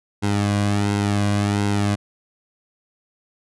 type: tone with flanger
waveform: sawtooth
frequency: 102 Hz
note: G#2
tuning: 31 cents flat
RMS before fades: -20 dBFS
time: 0.22-1.96 s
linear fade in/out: 20 ms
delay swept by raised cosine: 1.7 to 2.28 ms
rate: 1.4 Hz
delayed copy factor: -0.65
effects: resampled to 24000 Hz